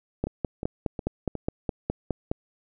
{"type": "two click trains", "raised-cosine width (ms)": 2, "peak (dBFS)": [-18, -12], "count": [4, 11], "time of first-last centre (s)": [[0.27, 1.353], [0.24, 2.315]], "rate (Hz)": [2.77, 4.82], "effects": []}